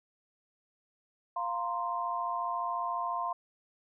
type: chord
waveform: sine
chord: F suspended fourth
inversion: none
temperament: equal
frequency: 698.5 / 932.3 / 1046.5 Hz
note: F5 / Bb5 / C6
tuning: 0 / 0 / 0 cents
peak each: -36 / -37 / -33 dBFS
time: 1.36-3.33 s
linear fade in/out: 5 ms
effects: none